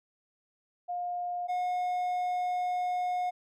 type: tone pair in turn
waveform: sine / triangle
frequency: 710 / 722 Hz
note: F5 / F#5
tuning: +28 / -43 cents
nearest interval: unison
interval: 29 cents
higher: second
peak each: -31 / -26 dBFS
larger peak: second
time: 0.88-1.48 / 1.48-3.31 s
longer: second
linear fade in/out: 20 ms
effects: none